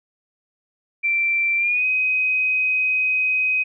sine tone with pitch glide, 2349 to 2518 Hz, D7 to D#7, 0 to +20 cents, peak -17 dBFS, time 1.03-3.64 s, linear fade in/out 20 ms, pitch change +120 cents, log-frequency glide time 1.57-1.85 s, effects none

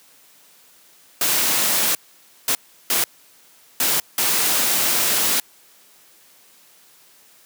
white noise bursts at uneven times, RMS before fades -19 dBFS, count 5, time 1.21-1.95 / 2.48-2.55 / 2.9-3.04 / 3.8-4 / 4.18-5.4 s, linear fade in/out 2 ms, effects white hiss -52 dBFS RMS until 7.45 s + high-pass 150 Hz 12 dB/octave

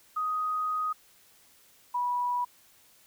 sine tone pair in turn, 1250 / 977.9 Hz, D#6 / B5, +8 / -17 cents, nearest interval major third, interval 425 cents, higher first, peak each -27 / -26 dBFS, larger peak second, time 0.16-0.93 / 1.94-2.45 s, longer first, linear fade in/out 10 ms, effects white hiss -60 dBFS RMS until 3.06 s

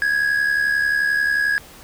triangle tone with amplitude modulation, 1661.2 Hz, G#6, in tune, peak -12 dBFS, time 0.02-1.58 s, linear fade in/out 0 ms, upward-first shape sine, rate 71.3 Hz, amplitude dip 60%, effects pink hiss -43 dBFS RMS until 1.83 s

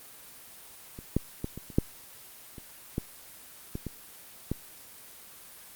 clicks, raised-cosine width 3 ms, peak -27 / -11 / -18 / -25 / -30 / -8 / -29 / -15 / -20 / -21 / -15 dBFS, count 11, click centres 0.989 / 1.166 / 1.444 / 1.576 / 1.702 / 1.785 / 2.582 / 2.981 / 3.754 / 3.867 / 4.516 s, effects white hiss -49 dBFS RMS until 5.75 s + Opus 24 kbps

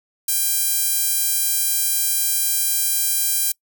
sawtooth tone with high-pass filter, 796 Hz, G5, 26 cents sharp, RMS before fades -20 dBFS, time 0.28-3.52 s, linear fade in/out 5 ms, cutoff 9800 Hz, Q 0.8, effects noise-tail reverb RT60 0.1 s tail -25 dB re dry

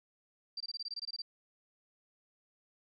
sine tone bursts, 4699 Hz, D8, in tune, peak -37 dBFS, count 12, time 0.57-1.22 s, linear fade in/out 5 ms, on 34 ms, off 22 ms, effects none

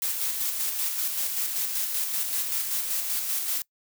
blue noise with tremolo, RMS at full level -27 dBFS, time 0.02-3.62 s, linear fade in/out 2 ms, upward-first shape square, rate 5.2 Hz, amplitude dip 35%, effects noise-tail reverb RT60 0.1 s tail -23 dB re dry

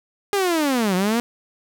sawtooth linear two-way sweep, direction down then up, 411.7 to 177.5 to 242.5 Hz, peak -14 dBFS, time 0.33-1.2 s, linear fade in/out 0 ms, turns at 0.95 s, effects none

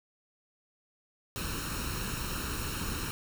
pink noise with comb filter, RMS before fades -35 dBFS, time 1.36-3.11 s, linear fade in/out 0 ms, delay 0.73 ms, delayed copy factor +0.7, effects none

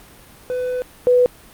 triangle / sine tone pair in turn, 501 / 495 Hz, B4 / B4, +25 / +4 cents, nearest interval unison, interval 21 cents, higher first, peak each -18 / -10 dBFS, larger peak second, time 0.5-0.82 / 1.07-1.26 s, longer first, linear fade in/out 0 ms, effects pink hiss -45 dBFS RMS until 1.53 s + Opus 48 kbps

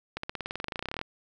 accelerating click train, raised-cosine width 0.3 ms, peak -17 dBFS, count 22, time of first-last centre 0.17-1.014 s, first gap 64 ms, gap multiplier 0.95, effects none

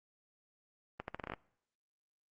accelerating click train, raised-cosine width 0.5 ms, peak -24 dBFS, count 9, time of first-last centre 1-1.337 s, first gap 81 ms, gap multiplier 0.8, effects noise-tail reverb RT60 0.7 s tail -24 dB re dry + Opus 24 kbps

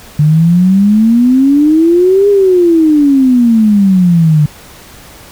sine exponential two-way sweep, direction up then down, 146.83 to 410 to 146.83 Hz, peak -4 dBFS, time 0.19-4.46 s, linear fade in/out 5 ms, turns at 2.29 s, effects pink hiss -35 dBFS RMS until 5.31 s

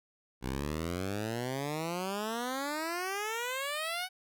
10% pulse exponential sweep, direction up, 61.74 to 755 Hz, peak -25 dBFS, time 0.41-4.09 s, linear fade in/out 50 ms, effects none

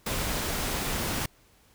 pink noise, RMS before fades -30 dBFS, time 0.06-1.26 s, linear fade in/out 5 ms, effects pink hiss -61 dBFS RMS until 1.74 s

